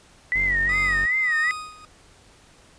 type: tone with vibrato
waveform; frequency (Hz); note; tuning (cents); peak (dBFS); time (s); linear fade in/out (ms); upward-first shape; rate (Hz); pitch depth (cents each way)
sine; 1951; B6; -22; -19; 0.32-1.51; 0; sine; 2.6; 120
type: tone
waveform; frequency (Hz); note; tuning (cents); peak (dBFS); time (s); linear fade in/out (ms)
40% pulse; 46.97; F#1; +27; -29; 0.35-1.06; 10
type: tone with tremolo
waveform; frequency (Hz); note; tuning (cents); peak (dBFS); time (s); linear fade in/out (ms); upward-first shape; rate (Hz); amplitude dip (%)
40% pulse; 1244.5; D#6; 0; -28; 0.69-1.85; 2; sine; 1.6; 85
effects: pink hiss -53 dBFS RMS until 2.78 s + resampled to 22050 Hz